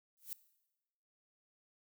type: noise with exponential growth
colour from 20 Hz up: violet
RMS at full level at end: -39 dBFS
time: 0.17-0.33 s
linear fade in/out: 0 ms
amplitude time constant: 34 ms
effects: noise-tail reverb RT60 1.0 s tail -18 dB re dry